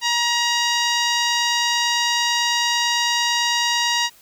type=tone with low-pass filter; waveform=10% pulse; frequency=949 Hz; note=A#5; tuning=31 cents sharp; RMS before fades=-20 dBFS; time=0.01-4.1 s; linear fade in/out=50 ms; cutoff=7000 Hz; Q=1; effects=white hiss -51 dBFS RMS until 4.21 s